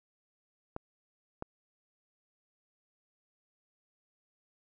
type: clicks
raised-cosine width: 1 ms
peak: -23 dBFS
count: 2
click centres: 0.764 / 1.424 s
effects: none